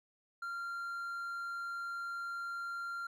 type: tone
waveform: triangle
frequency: 1385 Hz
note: F6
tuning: 15 cents flat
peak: -36 dBFS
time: 0.42-3.07 s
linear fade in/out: 5 ms
effects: none